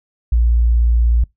sine tone, 58.27 Hz, A#1, in tune, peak -10 dBFS, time 0.32-1.24 s, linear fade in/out 5 ms, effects noise-tail reverb RT60 0.2 s tail -26 dB re dry

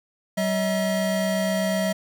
square tone pair together, 190.97 / 641 Hz, G3 / E5, -45 / -49 cents, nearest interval octave + major sixth, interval 2096 cents, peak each -25 dBFS, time 0.37-1.93 s, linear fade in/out 10 ms, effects none

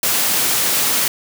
white high-pass noise, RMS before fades -17 dBFS, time 0.03-1.08 s, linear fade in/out 2 ms, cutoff 120 Hz, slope 12 dB/octave, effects none

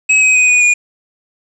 square tone with pitch steps, 2557 / 2528 / 2499 / 2470 / 2442 Hz, D#7 / D#7 / D#7 / D#7 / D#7, +47 / +27 / +7 / -13 / -33 cents, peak -8 dBFS, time 0.09-0.74 s, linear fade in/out 10 ms, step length 130 ms, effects resampled to 22050 Hz + 7-bit

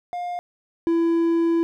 triangle tone pair in turn, 708 / 334.1 Hz, F5 / E4, +23 / +23 cents, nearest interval octave + minor second, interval 1300 cents, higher first, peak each -24 / -15 dBFS, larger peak second, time 0.13-0.39 / 0.87-1.63 s, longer second, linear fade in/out 0 ms, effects none

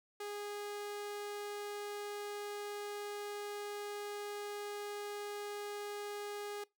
sawtooth tone, 411.8 Hz, G#4, 15 cents flat, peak -37 dBFS, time 0.2-6.64 s, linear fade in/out 5 ms, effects noise-tail reverb RT60 0.2 s tail -23 dB re dry

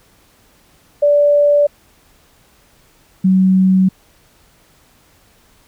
sine tone pair in turn, 582 / 188.04 Hz, D5 / F#3, -16 / +28 cents, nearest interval octave + minor sixth, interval 1956 cents, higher first, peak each -8 dBFS, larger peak neither, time 1.02-1.67 / 3.24-3.89 s, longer neither, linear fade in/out 10 ms, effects pink hiss -52 dBFS RMS until 5.67 s

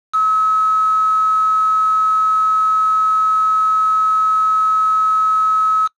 sine tone with quantisation, 1286 Hz, E6, 43 cents flat, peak -12 dBFS, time 0.13-5.88 s, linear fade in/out 20 ms, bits 4, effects noise-tail reverb RT60 0.1 s tail -23 dB re dry + low-pass 4000 Hz 12 dB/octave

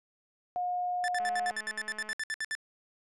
sine tone, 718 Hz, F5, 48 cents sharp, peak -29 dBFS, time 0.56-1.51 s, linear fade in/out 0 ms
45% pulse tone bursts, 1760 Hz, A6, in tune, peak -31 dBFS, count 15, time 1.04-2.551 s, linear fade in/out 0 ms, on 41 ms, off 64 ms
click train, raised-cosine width 0.5 ms, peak -34 dBFS, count 200, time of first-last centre 1.2-2.13 s, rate 214 Hz
effects resampled to 24000 Hz

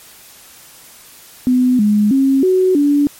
sine tone with pitch steps, 251.7 / 208.9 / 269.7 / 372.1 / 288.3 Hz, B3 / G#3 / C#4 / F#4 / D4, +33 / +10 / -47 / +10 / -32 cents, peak -9 dBFS, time 1.47-3.07 s, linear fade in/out 0 ms, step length 320 ms, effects white hiss -41 dBFS RMS until 3.19 s + MP3 64 kbps

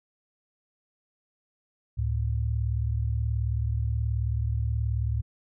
sine tone pair together, 71.32 / 110 Hz, C#2 / A2, +50 / 0 cents, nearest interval minor sixth, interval 750 cents, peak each -27 / -27 dBFS, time 1.97-5.22 s, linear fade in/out 20 ms, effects none

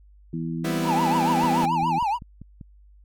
harmonic tone, 82.41 Hz, E2, in tune, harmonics 2 / 3 / 4, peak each -28 / -32 / -34 dBFS, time 0.33-1.99 s, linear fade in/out 5 ms
sawtooth chord, C major seventh, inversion second, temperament equal, 196 / 246.9 / 261.6 / 329.6 Hz, G3 / B3 / C4 / E4, 0 / 0 / 0 / 0 cents, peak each -27 / -25 / -30 / -26 dBFS, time 0.64-1.66 s, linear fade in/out 10 ms
triangle tone with vibrato, 880 Hz, A5, in tune, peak -19 dBFS, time 0.84-2.19 s, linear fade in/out 50 ms, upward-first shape triangle, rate 7 Hz, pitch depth 230 cents each way
click train, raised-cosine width 5 ms, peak -27 dBFS, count 7, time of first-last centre 1.44-2.612 s, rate 5.12 Hz
effects added 50 Hz sine -49 dBFS peak until 3.04 s

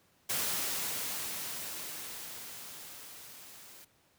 white noise with level ramp, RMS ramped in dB -32 to -53 dBFS, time 0.29-3.85 s, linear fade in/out 10 ms, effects pink hiss -68 dBFS RMS until 4.18 s + high-pass 80 Hz 12 dB/octave

